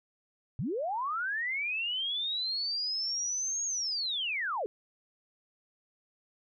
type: linear two-way sweep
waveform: sine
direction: up then down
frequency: 100 to 6645 to 372.1 Hz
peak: -30 dBFS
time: 0.59-4.66 s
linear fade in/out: 0 ms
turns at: 3.65 s
effects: none